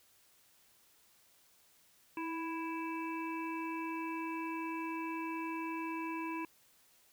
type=harmonic tone with a mistuned harmonic; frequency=330.1 Hz; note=E4; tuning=2 cents sharp; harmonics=1 / 3 / 5 / 7 / 8; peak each=-39 / -41 / -52 / -49 / -47 dBFS; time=2.17-6.45 s; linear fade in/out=2 ms; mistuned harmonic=1; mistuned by=-28 cents; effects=white hiss -67 dBFS RMS until 7.12 s